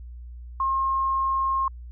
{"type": "tone", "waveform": "sine", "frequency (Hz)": 1071, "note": "C6", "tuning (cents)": 40, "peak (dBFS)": -21, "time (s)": [0.6, 1.68], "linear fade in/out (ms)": 2, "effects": ["added 60 Hz sine -37 dBFS peak until 1.91 s"]}